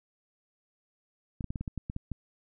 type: clicks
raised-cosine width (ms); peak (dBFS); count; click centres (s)
5; -22; 10; 1.408 / 1.443 / 1.505 / 1.558 / 1.61 / 1.678 / 1.777 / 1.899 / 1.964 / 2.117
effects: none